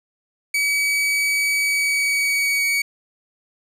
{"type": "tone with pitch glide", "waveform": "40% pulse", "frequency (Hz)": [2276, 2251], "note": ["C#7", "C#7"], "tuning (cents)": [45, 26], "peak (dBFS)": -17, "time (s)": [0.54, 2.82], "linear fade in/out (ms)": 5, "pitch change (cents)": -19, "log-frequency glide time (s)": [1.63, 2.66], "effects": ["resampled to 32000 Hz", "8-bit"]}